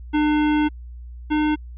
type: tone pair in turn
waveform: square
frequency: 300 / 303.1 Hz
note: D4 / D#4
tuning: +37 / -45 cents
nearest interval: unison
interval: 18 cents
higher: second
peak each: -17 / -18 dBFS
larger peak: first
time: 0.13-0.69 / 1.3-1.56 s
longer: first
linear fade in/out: 20 ms
effects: added 60 Hz sine -34 dBFS peak until 1.77 s + resampled to 8000 Hz